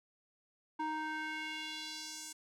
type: tone with band-pass filter sweep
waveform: square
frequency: 311.1 Hz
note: D#4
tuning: in tune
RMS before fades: -41 dBFS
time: 0.79-2.33 s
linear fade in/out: 10 ms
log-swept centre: 900 to 7900 Hz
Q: 1.9
effects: none